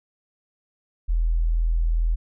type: tone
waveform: sine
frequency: 41.2 Hz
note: E1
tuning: in tune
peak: -18 dBFS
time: 1.08-2.16 s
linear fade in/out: 20 ms
effects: none